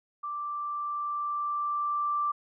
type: tone with level ramp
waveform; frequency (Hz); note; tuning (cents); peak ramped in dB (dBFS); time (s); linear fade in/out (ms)
sine; 1174.7; D6; 0; -32 to -25; 0.23-2.32; 10
effects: none